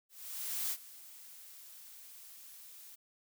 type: noise with ADSR envelope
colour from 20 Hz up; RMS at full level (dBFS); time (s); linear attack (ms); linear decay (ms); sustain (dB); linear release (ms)
blue; -35; 0.09-2.96; 620; 57; -18; 17
effects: none